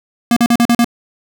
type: tone bursts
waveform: square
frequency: 236.4 Hz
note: A#3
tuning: 24 cents sharp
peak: -9 dBFS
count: 6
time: 0.31-0.845 s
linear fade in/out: 2 ms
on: 55 ms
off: 41 ms
effects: none